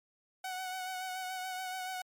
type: tone with vibrato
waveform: sawtooth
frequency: 744 Hz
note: F#5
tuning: 9 cents sharp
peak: -33 dBFS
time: 0.44-2.02 s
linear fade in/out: 5 ms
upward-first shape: sine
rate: 7 Hz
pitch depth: 26 cents each way
effects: MP3 96 kbps